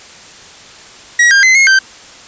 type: tone with pitch steps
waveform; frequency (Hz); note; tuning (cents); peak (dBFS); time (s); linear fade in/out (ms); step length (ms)
45% pulse; 1911 / 1604 / 2051 / 2158 / 1558; A#6 / G6 / C7 / C#7 / G6; +43 / +39 / -35 / -47 / -11; -5; 1.19-1.79; 5; 120
effects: white hiss -36 dBFS RMS until 2.27 s + resampled to 16000 Hz